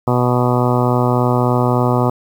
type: harmonic tone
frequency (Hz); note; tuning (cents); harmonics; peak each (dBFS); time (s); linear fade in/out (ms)
123.47; B2; 0; 1 / 2 / 3 / 4 / 5 / 6 / 7 / 8 / 9 / 10; -16 / -19 / -21 / -22 / -23 / -24 / -24 / -25 / -26 / -26; 0.07-2.1; 5
effects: 7-bit